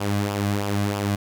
sawtooth tone with flanger, 101.5 Hz, G#2, 39 cents flat, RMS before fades -24 dBFS, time 0-1.16 s, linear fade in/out 10 ms, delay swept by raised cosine 0.48 to 2.28 ms, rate 3.1 Hz, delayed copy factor -0.55, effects none

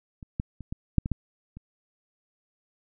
clicks, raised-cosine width 5 ms, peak -29 / -15 / -27 / -20 / -7 / -17 / -13 / -29 dBFS, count 8, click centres 0.228 / 0.399 / 0.607 / 0.725 / 0.983 / 1.059 / 1.117 / 1.57 s, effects none

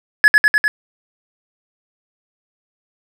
triangle tone with echo, 1700 Hz, G#6, 40 cents sharp, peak -3 dBFS, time 0.24-0.28 s, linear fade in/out 0 ms, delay 100 ms, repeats 4, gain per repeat -2 dB, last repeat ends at 0.68 s, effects none

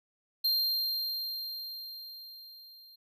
square tone with level ramp, 4186 Hz, C8, in tune, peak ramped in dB -25 to -53 dBFS, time 0.44-2.96 s, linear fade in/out 10 ms, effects none

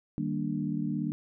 sine chord, Eb major seventh, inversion none, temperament equal, 155.56 / 196 / 233.1 / 293.7 Hz, Eb3 / G3 / Bb3 / D4, 0 / 0 / 0 / 0 cents, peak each -34 dBFS, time 0.18-1.12 s, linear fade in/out 0 ms, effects none

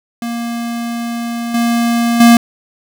square tone with level steps, 234.6 Hz, A#3, 11 cents sharp, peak -19 / -12 / -4 dBFS, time 0.22-2.37 s, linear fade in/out 2 ms, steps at 1.54 / 2.2 s, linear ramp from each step 5 ms, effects none

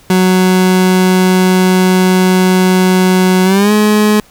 30% pulse tone with pitch glide, 185 to 211.3 Hz, F#3 to G#3, 0 to +30 cents, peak -4 dBFS, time 0.1-4.2 s, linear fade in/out 2 ms, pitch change +230 cents, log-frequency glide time 3.44-3.72 s, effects pink hiss -44 dBFS RMS until 4.3 s

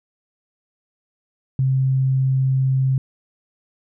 sine tone, 132.4 Hz, C3, 21 cents sharp, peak -15 dBFS, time 1.59-2.98 s, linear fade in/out 2 ms, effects none

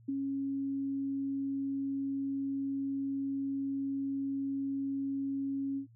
sine tone with ADSR envelope, 274.4 Hz, C#4, 17 cents flat, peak -28 dBFS, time 0.08-5.87 s, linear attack 11 ms, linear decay 13 ms, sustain -3 dB, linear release 100 ms, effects noise-tail reverb RT60 0.1 s tail -20 dB re dry + added 115 Hz sine -56 dBFS peak until 5.95 s

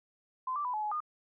sine tone with pitch steps, 1029 / 1171 / 993 / 854 / 844 / 1221 Hz, C6 / D6 / B5 / G#5 / G#5 / D#6, -29 / -5 / +9 / +48 / +28 / -33 cents, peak -31 dBFS, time 0.47-1.004 s, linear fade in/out 5 ms, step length 89 ms, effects none

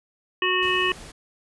harmonic tone, 367.3 Hz, F#4, 13 cents flat, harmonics 1 / 3 / 5 / 7 / 8, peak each -26 / -26 / -26 / -26 / -26 dBFS, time 0.42-0.92 s, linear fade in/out 2 ms
pink noise, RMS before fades -42 dBFS, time 0.62-1.12 s, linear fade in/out 10 ms
effects resampled to 24000 Hz

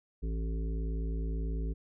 harmonic tone with a mistuned harmonic, 54.5 Hz, A1, 16 cents flat, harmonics 1 / 3 / 5 / 7 / 8, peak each -31 / -41 / -45 / -48 / -49 dBFS, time 0.22-1.74 s, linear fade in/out 20 ms, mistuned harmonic 8, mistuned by +16 cents, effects none

